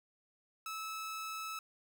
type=tone; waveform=sawtooth; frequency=1303 Hz; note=E6; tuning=20 cents flat; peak=-36 dBFS; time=0.66-1.59 s; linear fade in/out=2 ms; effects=none